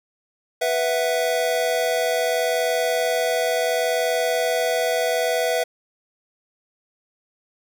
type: chord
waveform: square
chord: B suspended fourth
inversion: none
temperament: equal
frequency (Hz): 493.9 / 659.3 / 740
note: B4 / E5 / F#5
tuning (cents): 0 / 0 / 0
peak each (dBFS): -24 / -23 / -29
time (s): 0.61-5.64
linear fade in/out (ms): 10
effects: none